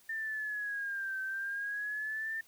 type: linear two-way sweep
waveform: sine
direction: down then up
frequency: 1800 to 1542 to 1800 Hz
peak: -34 dBFS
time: 0.09-2.41 s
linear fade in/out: 5 ms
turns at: 1.21 s
effects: white hiss -63 dBFS RMS until 2.47 s